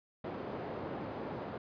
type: band-pass noise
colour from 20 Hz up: white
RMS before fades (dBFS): -41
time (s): 0.24-1.58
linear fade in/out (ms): 5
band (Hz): 110 to 620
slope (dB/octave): 12
effects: resampled to 11025 Hz